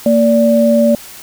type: tone pair together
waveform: sine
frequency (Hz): 230 / 581.2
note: A#3 / D5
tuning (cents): -23 / -18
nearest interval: octave + major third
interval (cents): 1605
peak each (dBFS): -10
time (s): 0.06-0.95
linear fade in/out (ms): 2
effects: white hiss -34 dBFS RMS until 1.22 s